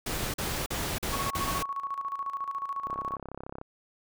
pink noise bursts, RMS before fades -32 dBFS, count 5, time 0.06-1.628 s, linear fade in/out 5 ms, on 280 ms, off 42 ms
sine tone with tremolo, 1108.7 Hz, C#6, in tune, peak -29 dBFS, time 1.12-3.17 s, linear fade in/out 20 ms, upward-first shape square, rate 14 Hz, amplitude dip 65%
click train, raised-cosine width 1 ms, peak -25 dBFS, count 26, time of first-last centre 2.87-3.614 s, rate 33.6 Hz
effects none

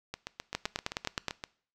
two click trains, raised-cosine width 0.2 ms, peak -19 / -13 dBFS, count 11 / 8, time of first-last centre 0.14-1.439 / 0.55-1.283 s, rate 7.7 / 9.55 Hz, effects noise-tail reverb RT60 0.5 s tail -21 dB re dry

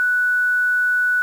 sine tone with quantisation, 1480 Hz, F#6, in tune, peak -15 dBFS, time 0-1.22 s, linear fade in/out 0 ms, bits 7, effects none

